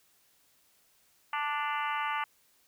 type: harmonic tone with a mistuned harmonic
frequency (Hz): 293.7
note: D4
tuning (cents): 0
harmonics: 3 / 4 / 5 / 6 / 7 / 8 / 9 / 10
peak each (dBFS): -34 / -34 / -39 / -42 / -39 / -44 / -44 / -45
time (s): 1.33-2.24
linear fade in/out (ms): 2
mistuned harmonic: 9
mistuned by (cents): +30
effects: white hiss -67 dBFS RMS until 2.67 s

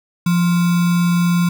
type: tone with sample-and-hold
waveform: sine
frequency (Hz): 174.1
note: F3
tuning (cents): -5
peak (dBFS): -12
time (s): 0.26-1.49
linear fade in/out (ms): 5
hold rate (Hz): 1225
effects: none

